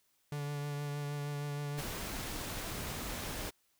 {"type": "tone with vibrato", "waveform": "45% pulse", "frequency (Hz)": 145, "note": "D3", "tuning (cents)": -22, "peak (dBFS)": -36, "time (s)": [0.32, 1.81], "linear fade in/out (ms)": 2, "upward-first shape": "triangle", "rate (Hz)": 6.4, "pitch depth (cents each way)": 20}
{"type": "noise", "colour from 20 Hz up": "pink", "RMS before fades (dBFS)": -40, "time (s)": [1.77, 3.51], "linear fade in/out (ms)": 20}
{"effects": ["white hiss -74 dBFS RMS until 3.79 s"]}